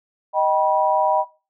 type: chord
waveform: sine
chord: Eb augmented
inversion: none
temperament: just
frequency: 622.3 / 777.8 / 972.3 Hz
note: Eb5 / G5 / B5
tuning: 0 / -14 / -27 cents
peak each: -20 dBFS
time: 0.33-1.25 s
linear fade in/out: 50 ms
effects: noise-tail reverb RT60 0.3 s tail -18 dB re dry